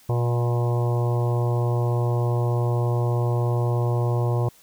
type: harmonic tone with a mistuned harmonic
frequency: 120 Hz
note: B2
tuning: 49 cents flat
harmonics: 1 / 3 / 4 / 5 / 6 / 7 / 8 / 9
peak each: -20 / -30 / -32 / -34 / -36 / -37 / -38 / -39 dBFS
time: 0.09-4.49 s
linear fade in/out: 5 ms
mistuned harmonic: 9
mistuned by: -27 cents
effects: white hiss -54 dBFS RMS until 4.62 s